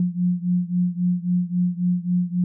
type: beating tone pair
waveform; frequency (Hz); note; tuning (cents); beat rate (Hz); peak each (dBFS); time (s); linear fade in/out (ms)
sine; 176.8 / 180.5; F3 / F#3; +22 / -43; 3.7; -21 / -23; 0-2.44; 2
effects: none